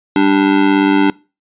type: tone with amplitude modulation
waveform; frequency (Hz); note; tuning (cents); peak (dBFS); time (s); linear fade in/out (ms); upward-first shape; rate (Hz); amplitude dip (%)
square; 293.7; D4; 0; -6; 0.16-1.1; 2; sine; 97.4; 80
effects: noise-tail reverb RT60 0.3 s tail -23 dB re dry + resampled to 8000 Hz